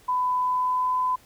sine tone with pitch glide, 1001 to 1010.3 Hz, B5 to B5, +23 to +39 cents, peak -21 dBFS, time 0.08-1.16 s, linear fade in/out 10 ms, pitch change +16 cents, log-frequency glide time 0.35-0.98 s, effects pink hiss -55 dBFS RMS until 1.25 s

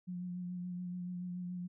sine tone with vibrato, 178.9 Hz, F3, 42 cents sharp, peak -38 dBFS, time 0.07-1.68 s, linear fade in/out 20 ms, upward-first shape sine, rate 7 Hz, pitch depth 22 cents each way, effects none

